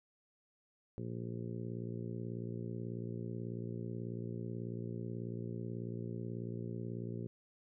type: harmonic tone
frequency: 58.27 Hz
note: A#1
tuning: in tune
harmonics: 2 / 3 / 4 / 5 / 6 / 7 / 8 / 9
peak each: -42 / -45 / -47 / -56 / -48 / -49 / -59 / -58 dBFS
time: 0.98-7.27 s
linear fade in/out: 0 ms
effects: none